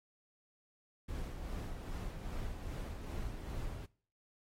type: noise with tremolo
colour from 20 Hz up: brown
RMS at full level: -40 dBFS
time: 1.08-3.86 s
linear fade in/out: 10 ms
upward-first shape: sine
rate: 2.5 Hz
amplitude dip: 40%
effects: noise-tail reverb RT60 0.5 s tail -23 dB re dry + AAC 48 kbps